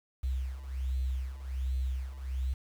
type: beating tone pair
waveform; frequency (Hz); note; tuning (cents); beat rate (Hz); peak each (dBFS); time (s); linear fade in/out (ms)
sine; 64 / 65.3; C2 / C2; -38 / -3; 1.3; -36 / -32; 0.23-2.54; 10
effects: 9-bit